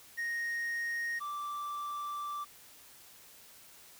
triangle tone pair in turn, 1864.7 / 1171 Hz, A#6 / D6, 0 / -5 cents, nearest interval minor sixth, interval 805 cents, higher first, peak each -31 / -34 dBFS, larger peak first, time 0.17-1.2 / 1.2-2.45 s, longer second, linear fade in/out 20 ms, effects white hiss -56 dBFS RMS until 3.99 s

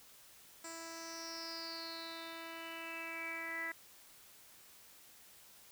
10% pulse tone with low-pass filter sweep, 329.6 Hz, E4, in tune, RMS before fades -45 dBFS, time 0.64-3.72 s, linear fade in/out 5 ms, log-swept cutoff 7400 to 1900 Hz, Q 9.7, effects white hiss -60 dBFS RMS until 5.71 s

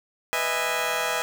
15% pulse chord, E major seventh, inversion second, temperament just, 494.4 / 618.1 / 659.3 / 824.1 Hz, B4 / D#5 / E5 / G#5, +2 / -12 / 0 / -14 cents, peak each -24 dBFS, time 0.33-1.22 s, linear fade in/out 0 ms, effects 7-bit

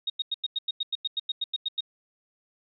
sine tone bursts, 3733 Hz, A#7, 2 cents sharp, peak -25 dBFS, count 15, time 0.07-1.807 s, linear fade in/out 5 ms, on 29 ms, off 93 ms, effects none

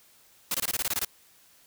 white noise bursts, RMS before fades -28 dBFS, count 10, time 0.51-1.048 s, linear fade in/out 2 ms, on 34 ms, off 22 ms, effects white hiss -59 dBFS RMS until 1.66 s

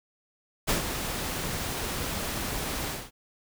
pink noise with ADSR envelope, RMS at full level -24 dBFS, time 0.67-3.11 s, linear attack 24 ms, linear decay 110 ms, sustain -8 dB, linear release 230 ms, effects none

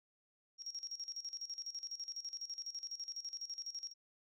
sine tone with tremolo, 5590 Hz, F8, 1 cent sharp, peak -40 dBFS, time 0.58-3.94 s, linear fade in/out 50 ms, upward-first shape square, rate 12 Hz, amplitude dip 80%, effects none

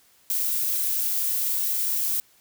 violet noise, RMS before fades -25 dBFS, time 0.3-2.2 s, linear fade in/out 0 ms, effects white hiss -59 dBFS RMS until 2.4 s

